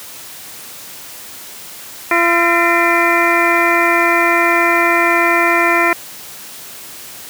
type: harmonic tone with a mistuned harmonic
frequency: 341.2 Hz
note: F4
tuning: 40 cents flat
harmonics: 1 / 2 / 3 / 4 / 5 / 6 / 7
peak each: -18 / -18 / -18 / -18 / -18 / -18 / -18 dBFS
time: 2.11-5.93 s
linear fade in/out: 2 ms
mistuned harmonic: 5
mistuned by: +92 cents
effects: white hiss -33 dBFS RMS until 7.29 s + high-pass 80 Hz 12 dB/octave